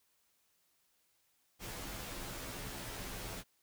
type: noise with comb filter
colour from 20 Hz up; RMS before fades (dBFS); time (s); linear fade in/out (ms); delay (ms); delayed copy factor
pink; -44; 1.59-3.44; 50; 13; -0.75
effects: white hiss -75 dBFS RMS until 3.62 s